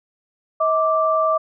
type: tone pair together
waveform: sine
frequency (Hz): 638 / 1172.8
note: D#5 / D6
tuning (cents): +43 / -3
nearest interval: major seventh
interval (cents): 1054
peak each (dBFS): -18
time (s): 0.6-1.38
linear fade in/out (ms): 10
effects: none